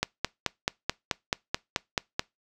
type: click train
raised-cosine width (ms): 0.2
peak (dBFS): -7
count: 11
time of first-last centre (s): 0.03-2.195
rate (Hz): 4.62
effects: noise-tail reverb RT60 0.2 s tail -24 dB re dry